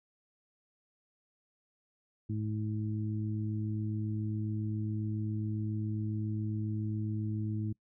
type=harmonic tone; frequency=107.3 Hz; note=A2; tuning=43 cents flat; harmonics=1 / 2 / 3; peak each=-33 / -38 / -41 dBFS; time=2.29-7.73 s; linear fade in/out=10 ms; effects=noise-tail reverb RT60 0.1 s tail -24 dB re dry